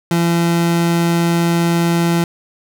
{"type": "tone", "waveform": "30% pulse", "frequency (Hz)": 169.7, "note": "F3", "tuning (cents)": -49, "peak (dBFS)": -10, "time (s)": [0.11, 2.24], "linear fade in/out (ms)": 2, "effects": []}